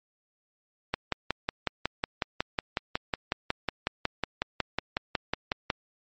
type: click train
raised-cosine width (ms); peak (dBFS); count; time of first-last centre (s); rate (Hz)
0.3; -10; 27; 0.94-5.702; 5.46
effects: MP3 32 kbps